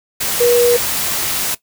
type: tone in noise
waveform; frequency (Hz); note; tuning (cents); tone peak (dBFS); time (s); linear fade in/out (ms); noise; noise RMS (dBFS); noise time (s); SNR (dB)
sine; 481.2; B4; -45; -9; 0.4-0.77; 10; white; -19; 0.2-1.55; +7
effects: noise-tail reverb RT60 0.1 s tail -17 dB re dry